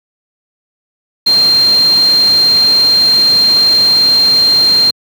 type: tone in noise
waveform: sine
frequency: 4183 Hz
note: C8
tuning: 1 cent flat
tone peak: -6 dBFS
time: 1.26-4.91 s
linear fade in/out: 10 ms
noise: pink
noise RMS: -23 dBFS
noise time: 1.26-4.91 s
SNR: +14 dB
effects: high-pass 150 Hz 12 dB/octave